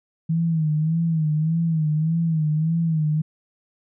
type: tone with vibrato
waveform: sine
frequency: 159.4 Hz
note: D#3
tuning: 42 cents sharp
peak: -18 dBFS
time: 0.29-3.22 s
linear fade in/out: 10 ms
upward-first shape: sine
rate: 1.7 Hz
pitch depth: 83 cents each way
effects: none